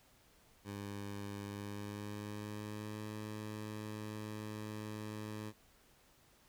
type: tone with pitch glide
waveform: 15% pulse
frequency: 101.2 to 106.97 Hz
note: G#2 to A2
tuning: -44 to -48 cents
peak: -36 dBFS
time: 0.64-5.53 s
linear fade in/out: 50 ms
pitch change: +96 cents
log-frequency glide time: 1.42-3.04 s
effects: pink hiss -67 dBFS RMS until 6.48 s